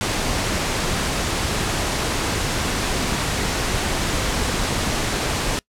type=noise; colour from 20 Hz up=pink; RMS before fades=-22 dBFS; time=0.01-5.59 s; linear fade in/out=0 ms; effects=noise-tail reverb RT60 0.1 s tail -25 dB re dry + low-pass 9000 Hz 12 dB/octave